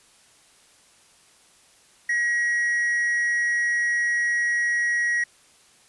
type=tone with amplitude modulation; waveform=triangle; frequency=1904 Hz; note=A#6; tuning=36 cents sharp; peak=-17 dBFS; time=2.09-5.24 s; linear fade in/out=5 ms; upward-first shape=sine; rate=237 Hz; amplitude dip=35%; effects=white hiss -56 dBFS RMS until 5.88 s + resampled to 24000 Hz